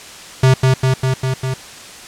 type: tone with echo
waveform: square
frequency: 130.81 Hz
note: C3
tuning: in tune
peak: -8 dBFS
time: 0.43-0.54 s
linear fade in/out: 5 ms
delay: 200 ms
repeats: 5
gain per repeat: -2 dB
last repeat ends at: 1.54 s
effects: white hiss -35 dBFS RMS until 2.07 s + low-pass 8000 Hz 12 dB/octave